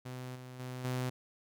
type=tone with level steps; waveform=sawtooth; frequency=127 Hz; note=B2; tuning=49 cents sharp; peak=-37 / -42 / -36 / -29 dBFS; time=0.05-1.1 s; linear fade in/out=10 ms; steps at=0.35 / 0.59 / 0.84 s; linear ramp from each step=10 ms; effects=none